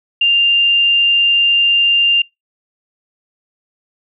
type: tone with frequency modulation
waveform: sine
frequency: 2794 Hz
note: F7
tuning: in tune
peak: -9 dBFS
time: 0.21-2.22 s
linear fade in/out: 5 ms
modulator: 29.8 Hz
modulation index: 0.25
effects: noise-tail reverb RT60 0.2 s tail -26 dB re dry